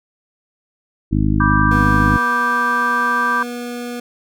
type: harmonic tone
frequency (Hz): 51.5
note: G#1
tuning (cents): -14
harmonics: 1 / 2 / 3 / 4 / 5 / 6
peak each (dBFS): -19 / -19 / -21 / -21 / -21 / -22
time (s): 1.11-2.18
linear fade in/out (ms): 20
type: chord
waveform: sine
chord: G major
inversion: first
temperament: just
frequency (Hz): 980 / 1176 / 1568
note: B5 / D6 / G6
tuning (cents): -14 / +2 / 0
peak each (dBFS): -22 / -18 / -18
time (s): 1.4-3.43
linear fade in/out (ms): 5
type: tone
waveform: 25% pulse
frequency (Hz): 242.1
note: B3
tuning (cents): -34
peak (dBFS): -21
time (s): 1.71-4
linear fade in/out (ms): 5
effects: none